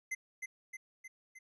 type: tone with echo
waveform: square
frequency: 2063 Hz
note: C7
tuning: 25 cents flat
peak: -35 dBFS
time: 0.11-0.15 s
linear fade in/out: 10 ms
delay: 310 ms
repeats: 4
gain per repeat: -4 dB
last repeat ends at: 1.39 s
effects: resampled to 22050 Hz